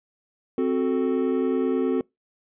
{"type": "chord", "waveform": "triangle", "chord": "F# diminished", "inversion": "second", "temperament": "equal", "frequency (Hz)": [261.6, 370, 440], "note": ["C4", "F#4", "A4"], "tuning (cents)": [0, 0, 0], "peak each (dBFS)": [-22, -23, -24], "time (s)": [0.58, 2.01], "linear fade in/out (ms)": 2, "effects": ["noise-tail reverb RT60 0.2 s tail -26 dB re dry", "resampled to 8000 Hz"]}